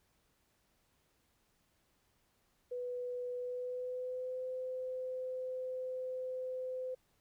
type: tone with pitch glide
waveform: sine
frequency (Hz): 493.9 to 511.6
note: B4 to C5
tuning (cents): 0 to -39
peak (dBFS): -37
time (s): 2.71-6.95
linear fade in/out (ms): 10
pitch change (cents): +61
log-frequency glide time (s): 3.37-4.46
effects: pink hiss -75 dBFS RMS until 7.2 s